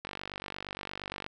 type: click train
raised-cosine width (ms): 0.3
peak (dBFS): -21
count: 60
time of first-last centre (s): 0.05-1.264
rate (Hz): 48.6
effects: none